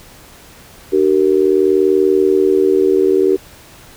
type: tone with amplitude modulation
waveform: sine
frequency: 382.7 Hz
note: G4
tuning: 42 cents flat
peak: -5 dBFS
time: 0.92-3.37 s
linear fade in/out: 20 ms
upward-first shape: sine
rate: 80.5 Hz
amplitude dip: 95%
effects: pink hiss -41 dBFS RMS until 3.96 s